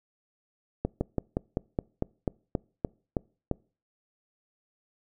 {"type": "slowing click train", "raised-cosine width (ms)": 2, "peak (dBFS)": -13, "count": 12, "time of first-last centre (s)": [0.85, 3.513], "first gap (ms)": 160, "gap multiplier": 1.08, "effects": ["noise-tail reverb RT60 0.4 s tail -26 dB re dry"]}